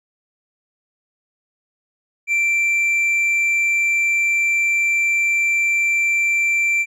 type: tone with tanh clipping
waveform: sine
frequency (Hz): 2349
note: D7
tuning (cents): 0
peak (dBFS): -16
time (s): 2.27-6.86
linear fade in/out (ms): 50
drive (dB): 4
effects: none